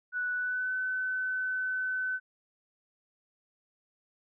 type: tone with pitch glide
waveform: sine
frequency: 1480 to 1513.7 Hz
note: F#6 to F#6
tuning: 0 to +39 cents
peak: -29 dBFS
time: 0.12-2.2 s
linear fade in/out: 50 ms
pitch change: +39 cents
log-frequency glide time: 0.34-0.73 s
effects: none